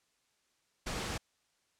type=noise; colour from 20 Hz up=pink; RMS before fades=-37 dBFS; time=0.86-1.18 s; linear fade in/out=10 ms; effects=white hiss -75 dBFS RMS until 1.79 s + low-pass 8000 Hz 12 dB/octave